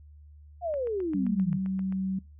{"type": "exponential sweep", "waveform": "sine", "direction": "down", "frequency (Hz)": [730, 140], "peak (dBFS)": -27, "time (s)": [0.61, 1.59], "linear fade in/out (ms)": 50}
{"type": "click train", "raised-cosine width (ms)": 0.5, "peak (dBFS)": -33, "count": 10, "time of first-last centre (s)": [0.74, 1.924], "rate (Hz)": 7.6}
{"type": "tone with pitch glide", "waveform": "sine", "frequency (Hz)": [192.2, 190.1], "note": ["G3", "F#3"], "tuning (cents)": [-34, 47], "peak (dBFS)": -27, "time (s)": [1.14, 2.19], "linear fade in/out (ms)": 5, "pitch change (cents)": -19, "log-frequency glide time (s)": [1.26, 1.41]}
{"effects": ["noise-tail reverb RT60 0.3 s tail -26 dB re dry", "added 74 Hz sine -48 dBFS peak until 2.39 s"]}